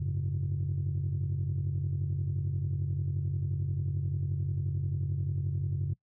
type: chord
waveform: sine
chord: F# suspended second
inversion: none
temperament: equal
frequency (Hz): 92.5 / 103.83 / 138.59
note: F#2 / G#2 / C#3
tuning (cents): 0 / 0 / 0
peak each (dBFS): -31 / -35 / -30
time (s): 0-5.94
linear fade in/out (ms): 10
effects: noise-tail reverb RT60 0.1 s tail -22 dB re dry + tanh soft clip ceiling -24 dBFS